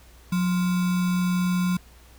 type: tone with sample-and-hold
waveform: sine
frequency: 180.4 Hz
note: F#3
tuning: 44 cents flat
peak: -20 dBFS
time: 0.32-1.77 s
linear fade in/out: 5 ms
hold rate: 1225 Hz
effects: added 60 Hz sine -49 dBFS peak until 2.18 s + pink hiss -54 dBFS RMS until 2.18 s